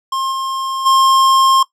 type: tone with level steps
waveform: square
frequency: 1065 Hz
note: C6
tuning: 30 cents sharp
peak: -17 / -19 / -9 dBFS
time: 0.12-1.63 s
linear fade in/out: 5 ms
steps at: 0.31 / 0.85 s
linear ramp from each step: 20 ms
effects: noise-tail reverb RT60 0.1 s tail -18 dB re dry + low-pass 9000 Hz 12 dB/octave